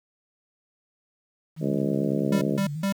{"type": "tone with vibrato", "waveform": "sine", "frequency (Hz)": 151.4, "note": "D#3", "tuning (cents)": -47, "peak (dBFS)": -29, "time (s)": [1.56, 2.86], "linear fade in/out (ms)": 50, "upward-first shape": "square", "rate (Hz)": 6.7, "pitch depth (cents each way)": 77}
{"type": "harmonic tone", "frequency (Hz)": 69.3, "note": "C#2", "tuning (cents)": 0, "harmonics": [3, 4, 5, 6, 7, 8, 9], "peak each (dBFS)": [-27, -29, -31, -33, -34, -35, -36], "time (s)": [1.6, 2.6], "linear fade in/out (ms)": 50}
{"type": "tone bursts", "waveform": "square", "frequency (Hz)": 196.9, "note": "G3", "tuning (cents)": 8, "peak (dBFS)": -23, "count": 3, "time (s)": [2.32, 2.925], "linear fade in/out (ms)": 5, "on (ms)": 95, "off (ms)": 160}
{"effects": ["9-bit"]}